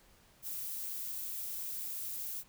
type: noise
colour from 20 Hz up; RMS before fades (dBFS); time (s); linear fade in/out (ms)
violet; -40; 0.42-2.44; 50
effects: pink hiss -64 dBFS RMS until 2.48 s